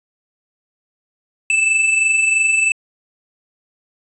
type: tone pair together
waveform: square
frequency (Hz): 2614 / 2637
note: E7 / E7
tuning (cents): -15 / 0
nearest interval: unison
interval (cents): 15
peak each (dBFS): -23 / -14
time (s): 1.5-2.72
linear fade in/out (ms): 2
effects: resampled to 22050 Hz